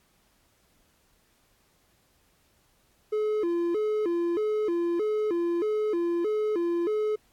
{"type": "tone with vibrato", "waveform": "triangle", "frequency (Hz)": 382.6, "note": "G4", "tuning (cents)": -42, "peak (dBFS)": -22, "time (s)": [3.12, 7.16], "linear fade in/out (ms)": 10, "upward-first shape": "square", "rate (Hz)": 1.6, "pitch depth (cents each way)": 190, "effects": ["pink hiss -66 dBFS RMS until 7.32 s", "AAC 64 kbps"]}